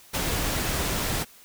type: noise with ADSR envelope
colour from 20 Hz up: pink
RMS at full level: -25 dBFS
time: 0.13-1.25 s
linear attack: 21 ms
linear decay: 31 ms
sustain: -2 dB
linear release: 30 ms
effects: white hiss -52 dBFS RMS until 1.44 s